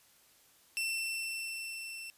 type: tone with level ramp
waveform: sawtooth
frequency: 2688 Hz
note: E7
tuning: 33 cents sharp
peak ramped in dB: -28 to -39 dBFS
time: 0.77-2.1 s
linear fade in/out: 0 ms
effects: white hiss -64 dBFS RMS until 2.17 s + resampled to 32000 Hz